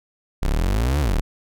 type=exponential two-way sweep; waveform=35% pulse; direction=up then down; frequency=30.87 to 76.8 to 30.87 Hz; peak=-16 dBFS; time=0.42-1.21 s; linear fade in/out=10 ms; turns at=1 s; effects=none